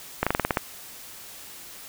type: slowing click train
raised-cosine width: 0.5 ms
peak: -6 dBFS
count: 8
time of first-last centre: 0.23-0.572 s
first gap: 36 ms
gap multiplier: 1.1
effects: white hiss -43 dBFS RMS until 1.88 s